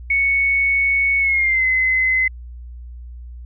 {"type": "tone with pitch glide", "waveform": "sine", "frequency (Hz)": [2217, 2045], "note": ["C#7", "C7"], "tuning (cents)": [0, -40], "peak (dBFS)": -14, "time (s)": [0.1, 2.28], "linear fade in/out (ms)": 5, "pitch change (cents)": -140, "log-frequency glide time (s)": [1.19, 1.65], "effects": ["added 60 Hz sine -32 dBFS peak until 3.45 s"]}